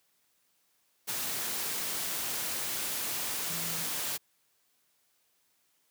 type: tone in noise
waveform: sine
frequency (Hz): 166.7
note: E3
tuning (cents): +20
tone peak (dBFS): -43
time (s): 3.48-3.86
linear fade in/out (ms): 20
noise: white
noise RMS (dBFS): -34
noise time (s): 1.07-4.18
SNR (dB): -12
effects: white hiss -72 dBFS RMS until 5.9 s + high-pass 100 Hz 12 dB/octave